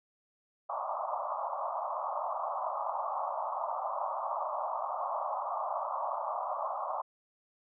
white band-pass noise, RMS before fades -35 dBFS, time 0.69-7.02 s, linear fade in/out 10 ms, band 580 to 1200 Hz, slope 96 dB/octave, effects none

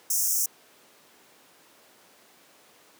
pink high-pass noise, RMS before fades -25 dBFS, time 0.1-0.46 s, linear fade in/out 5 ms, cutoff 5500 Hz, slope 96 dB/octave, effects pink hiss -56 dBFS RMS until 2.99 s + high-pass 300 Hz 12 dB/octave

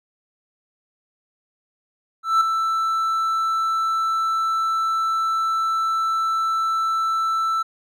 triangle tone with ADSR envelope, 1326 Hz, E6, 10 cents sharp, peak -10 dBFS, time 2.23-7.63 s, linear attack 180 ms, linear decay 3 ms, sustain -7 dB, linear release 12 ms, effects none

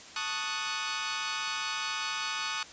15% pulse chord, D# half-diminished seventh, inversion second, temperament equal, 880 / 1108.7 / 1244.5 / 1480 Hz, A5 / C#6 / D#6 / F#6, 0 / 0 / 0 / 0 cents, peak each -33 / -32 / -29 / -30 dBFS, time 0.16-2.63 s, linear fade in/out 2 ms, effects white hiss -48 dBFS RMS until 2.72 s + resampled to 16000 Hz

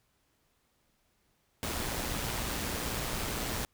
pink noise with amplitude modulation, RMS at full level -33 dBFS, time 1.63-3.65 s, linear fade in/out 0 ms, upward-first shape sine, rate 118 Hz, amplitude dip 35%, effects pink hiss -73 dBFS RMS until 3.73 s

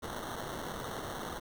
white noise with sample-and-hold, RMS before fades -40 dBFS, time 0.02-1.4 s, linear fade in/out 20 ms, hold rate 2450 Hz, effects none

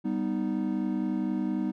triangle chord, G augmented, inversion none, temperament equal, 196 / 246.9 / 311.1 Hz, G3 / B3 / D#4, 0 / 0 / 0 cents, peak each -29 dBFS, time 0.04-1.72 s, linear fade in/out 20 ms, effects none

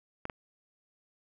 clicks, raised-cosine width 0.5 ms, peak -21 / -22 dBFS, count 2, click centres 0.254 / 0.298 s, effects none

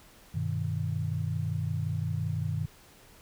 sine chord, G augmented, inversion none, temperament equal, 98 / 123.47 / 155.56 Hz, G2 / B2 / D#3, 0 / 0 / 0 cents, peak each -32 / -34 / -32 dBFS, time 0.34-2.66 s, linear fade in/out 10 ms, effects pink hiss -56 dBFS RMS until 3.21 s

